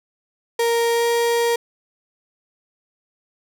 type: tone with pitch glide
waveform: 35% pulse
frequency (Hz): 466.2 to 469.2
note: A#4 to A#4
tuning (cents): 0 to +11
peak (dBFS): -15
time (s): 0.59-1.56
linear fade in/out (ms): 5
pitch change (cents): +11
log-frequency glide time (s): 0.93-1.05
effects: none